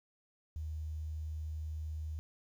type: tone with quantisation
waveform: sine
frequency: 77.78 Hz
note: D#2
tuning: in tune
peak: -37 dBFS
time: 0.56-2.19 s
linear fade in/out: 0 ms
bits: 11
effects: none